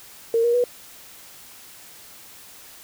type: tone with pitch steps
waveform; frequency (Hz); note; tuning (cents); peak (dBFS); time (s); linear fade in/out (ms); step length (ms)
sine; 459.3 / 473.9 / 488.9; A#4 / A#4 / B4; -26 / +28 / -18; -16; 0.34-0.64; 2; 100
effects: white hiss -45 dBFS RMS until 2.83 s